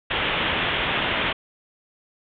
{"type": "low-pass noise", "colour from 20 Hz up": "white", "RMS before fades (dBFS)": -24, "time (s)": [0.1, 1.33], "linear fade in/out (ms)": 10, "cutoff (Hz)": 3500, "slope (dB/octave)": 96, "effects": []}